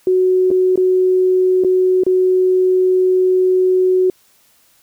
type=tone with dropouts; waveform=sine; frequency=370 Hz; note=F#4; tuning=in tune; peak=-10 dBFS; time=0.07-4.1 s; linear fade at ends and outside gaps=2 ms; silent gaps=0.505-0.512 / 0.758-0.775 / 1.638-1.646 / 2.036-2.065 s; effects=white hiss -54 dBFS RMS until 4.82 s